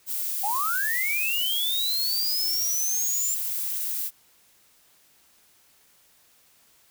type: noise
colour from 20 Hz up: violet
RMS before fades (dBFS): -29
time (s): 0.06-4.11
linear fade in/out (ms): 50
type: linear sweep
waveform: sine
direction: up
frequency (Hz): 758 to 7260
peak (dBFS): -25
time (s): 0.43-3.35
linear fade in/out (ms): 10
effects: white hiss -60 dBFS RMS until 6.9 s